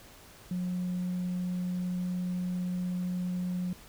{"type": "tone", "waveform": "sine", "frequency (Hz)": 180.3, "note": "F#3", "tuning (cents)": -45, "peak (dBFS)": -28, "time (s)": [0.51, 3.73], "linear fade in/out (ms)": 2, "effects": ["tanh soft clip ceiling -27 dBFS", "pink hiss -53 dBFS RMS until 3.88 s"]}